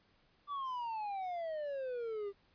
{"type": "exponential sweep", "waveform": "triangle", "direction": "down", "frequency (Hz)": [1174.7, 392], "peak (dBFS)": -35, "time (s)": [0.47, 2.33], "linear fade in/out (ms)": 50, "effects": ["pink hiss -71 dBFS RMS until 2.54 s", "resampled to 11025 Hz"]}